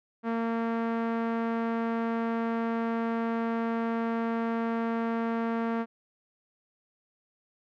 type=tone with low-pass filter; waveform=sawtooth; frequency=229.2 Hz; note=A#3; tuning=29 cents flat; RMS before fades=-29 dBFS; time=0.23-5.86 s; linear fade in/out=50 ms; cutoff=1500 Hz; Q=1.1; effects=MP3 96 kbps